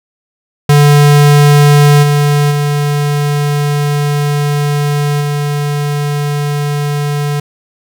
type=tone with level steps; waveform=square; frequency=145.7 Hz; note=D3; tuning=13 cents flat; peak=-4 / -8 / -11 / -13 dBFS; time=0.69-7.4 s; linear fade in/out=5 ms; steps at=2.02 / 2.5 / 5.2 s; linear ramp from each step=20 ms; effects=none